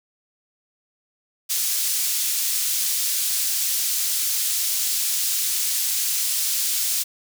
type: high-pass noise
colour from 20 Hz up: pink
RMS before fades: -23 dBFS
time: 1.49-7.04 s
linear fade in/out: 20 ms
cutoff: 5300 Hz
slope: 12 dB/octave
effects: none